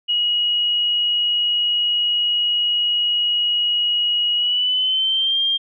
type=tone with pitch glide; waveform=sine; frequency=2900 to 3199 Hz; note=F#7 to G7; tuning=-35 to +34 cents; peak=-16 dBFS; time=0.08-5.58 s; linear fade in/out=20 ms; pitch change=+169 cents; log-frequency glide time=4.36-5.39 s; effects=none